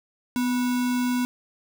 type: tone with sample-and-hold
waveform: sine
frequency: 248.7 Hz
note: B3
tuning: 12 cents sharp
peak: -21 dBFS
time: 0.36-1.25 s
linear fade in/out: 0 ms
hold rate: 1225 Hz
effects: none

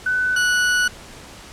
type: tone pair in turn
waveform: sine / 40% pulse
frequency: 1500 / 1474.2 Hz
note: F#6 / F#6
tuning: +23 / -7 cents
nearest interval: unison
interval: 30 cents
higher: first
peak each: -17 / -15 dBFS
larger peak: second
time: 0.06-0.36 / 0.36-0.88 s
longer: second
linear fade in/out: 5 ms
effects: pink hiss -40 dBFS RMS until 1.52 s + low-pass 9000 Hz 12 dB/octave

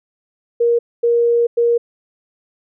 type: tone bursts at uneven times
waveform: sine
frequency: 471.3 Hz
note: A#4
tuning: 19 cents sharp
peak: -11 dBFS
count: 3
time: 0.6-0.79 / 1.03-1.47 / 1.57-1.78 s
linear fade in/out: 10 ms
effects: none

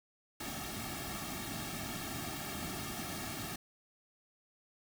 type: noise with comb filter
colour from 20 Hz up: pink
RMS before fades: -41 dBFS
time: 0.4-3.56 s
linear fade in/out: 5 ms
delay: 2 ms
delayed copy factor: -0.95
effects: none

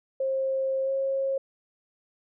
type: tone with pitch glide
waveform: sine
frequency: 533 to 540.1 Hz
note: C5 to C#5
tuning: +32 to -45 cents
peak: -24 dBFS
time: 0.2-1.38 s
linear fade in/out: 5 ms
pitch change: +23 cents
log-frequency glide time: 0.84-0.9 s
effects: none

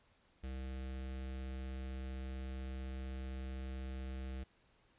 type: tone with notch filter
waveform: square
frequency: 65.41 Hz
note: C2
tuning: in tune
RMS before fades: -43 dBFS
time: 0.43-4.44 s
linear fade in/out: 10 ms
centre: 980 Hz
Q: 1.8
effects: pink hiss -71 dBFS RMS until 4.98 s + resampled to 8000 Hz

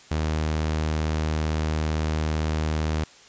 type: tone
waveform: sawtooth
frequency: 77.78 Hz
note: D#2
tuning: in tune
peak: -19 dBFS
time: 0.11-3.04 s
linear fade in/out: 5 ms
effects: white hiss -50 dBFS RMS until 3.28 s + resampled to 16000 Hz

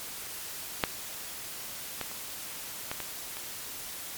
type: clicks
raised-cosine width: 0.3 ms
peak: -7 / -16 / -25 / -16 / -18 / -24 dBFS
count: 6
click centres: 0.838 / 2.013 / 2.115 / 2.915 / 3.003 / 3.369 s
effects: white hiss -40 dBFS RMS until 4.17 s + MP3 96 kbps

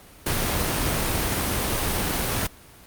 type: noise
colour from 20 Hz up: pink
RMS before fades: -24 dBFS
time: 0.26-2.47 s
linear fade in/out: 5 ms
effects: pink hiss -48 dBFS RMS until 2.86 s + Opus 32 kbps

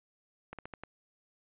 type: slowing click train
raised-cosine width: 0.5 ms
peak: -27 dBFS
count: 5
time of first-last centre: 0.53-0.836 s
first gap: 57 ms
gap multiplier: 1.2
effects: resampled to 8000 Hz

